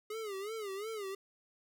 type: tone with vibrato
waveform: square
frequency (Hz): 415.3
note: G#4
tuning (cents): 0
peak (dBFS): -39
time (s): 0.1-1.15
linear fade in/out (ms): 5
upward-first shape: sine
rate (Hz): 2.8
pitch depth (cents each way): 140
effects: none